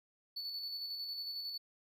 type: tone with tremolo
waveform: triangle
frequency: 4457 Hz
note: C#8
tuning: 9 cents sharp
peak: -37 dBFS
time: 0.36-1.58 s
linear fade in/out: 10 ms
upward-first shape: square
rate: 11 Hz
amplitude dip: 30%
effects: none

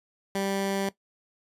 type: tone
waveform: 15% pulse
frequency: 196 Hz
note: G3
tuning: in tune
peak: -20 dBFS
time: 0.35-0.89 s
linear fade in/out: 2 ms
effects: noise-tail reverb RT60 0.1 s tail -17 dB re dry + resampled to 32000 Hz

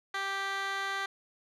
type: tone with band-pass filter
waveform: 15% pulse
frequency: 392 Hz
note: G4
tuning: in tune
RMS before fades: -34 dBFS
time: 0.14-1.06 s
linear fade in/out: 5 ms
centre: 2200 Hz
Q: 1.4
effects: none

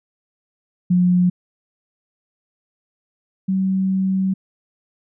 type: tone pair in turn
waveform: sine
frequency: 179.3 / 190.23 Hz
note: F3 / F#3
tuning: +46 / +48 cents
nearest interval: minor second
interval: 102 cents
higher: second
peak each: -12 / -16 dBFS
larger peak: first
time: 0.9-1.3 / 3.48-4.34 s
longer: second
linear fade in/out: 10 ms
effects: none

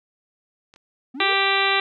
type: clicks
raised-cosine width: 0.2 ms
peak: -31 dBFS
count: 2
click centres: 0.739 / 0.761 s
type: linear sweep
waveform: triangle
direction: up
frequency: 237.8 to 493.9 Hz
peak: -29 dBFS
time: 1.14-1.34 s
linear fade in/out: 10 ms
type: harmonic tone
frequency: 392 Hz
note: G4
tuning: in tune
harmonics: 1 / 2 / 3 / 4 / 5 / 6 / 7 / 8 / 9 / 10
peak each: -27 / -26 / -25 / -28 / -25 / -25 / -27 / -31 / -28 / -27 dBFS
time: 1.2-1.8 s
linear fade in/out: 2 ms
effects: none

